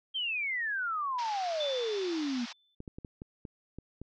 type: exponential sweep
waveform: sine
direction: down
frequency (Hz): 3205 to 229.9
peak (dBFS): -30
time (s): 0.14-2.46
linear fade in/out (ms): 20
type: band-pass noise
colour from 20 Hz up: white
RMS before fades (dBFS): -44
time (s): 1.18-2.53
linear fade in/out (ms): 10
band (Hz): 650 to 5600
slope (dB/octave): 48
type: tone with exponential decay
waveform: sine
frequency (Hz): 3520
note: A7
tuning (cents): 0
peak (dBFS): -32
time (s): 1.6-2.75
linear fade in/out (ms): 5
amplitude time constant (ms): 250
type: clicks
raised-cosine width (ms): 3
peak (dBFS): -29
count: 8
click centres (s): 2.804 / 2.878 / 2.985 / 3.048 / 3.219 / 3.452 / 3.786 / 4.016
effects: none